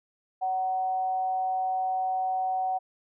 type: tone with frequency modulation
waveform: sine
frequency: 750 Hz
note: F#5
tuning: 23 cents sharp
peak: -25 dBFS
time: 0.41-2.79 s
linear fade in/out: 20 ms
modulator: 188 Hz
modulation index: 0.23
effects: none